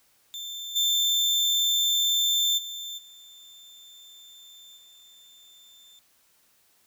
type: tone with level steps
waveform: 35% pulse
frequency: 3558 Hz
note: A7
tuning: 19 cents sharp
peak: -32 / -19 / -32 / -45 / -49 dBFS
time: 0.34-5.99 s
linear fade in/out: 0 ms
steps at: 0.75 / 2.57 / 2.97 / 4.76 s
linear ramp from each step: 20 ms
effects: white hiss -64 dBFS RMS until 6.86 s